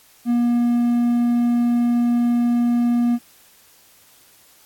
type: tone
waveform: triangle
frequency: 239.1 Hz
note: A#3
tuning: 44 cents sharp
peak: -13 dBFS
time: 0.25-3.19 s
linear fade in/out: 50 ms
effects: white hiss -52 dBFS RMS until 4.65 s + AAC 64 kbps